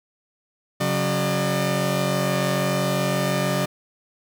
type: tone cluster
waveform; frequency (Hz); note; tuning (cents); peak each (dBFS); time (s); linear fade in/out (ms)
sawtooth; 138.6 / 184.7 / 601; C#3 / F#3 / D5; 0 / -3 / +40; -21; 0.8-3.66; 10
effects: none